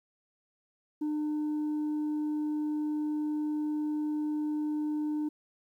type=tone; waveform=sine; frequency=301.7 Hz; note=D4; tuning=47 cents sharp; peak=-26 dBFS; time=1.01-5.29 s; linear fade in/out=10 ms; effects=tanh soft clip ceiling -28 dBFS + 11-bit